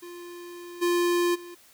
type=tone with level steps; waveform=square; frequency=349.2 Hz; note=F4; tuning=in tune; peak=-40 / -22 / -41 dBFS; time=0.02-1.55 s; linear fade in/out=10 ms; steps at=0.81 / 1.34 s; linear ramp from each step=20 ms; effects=white hiss -56 dBFS RMS until 1.73 s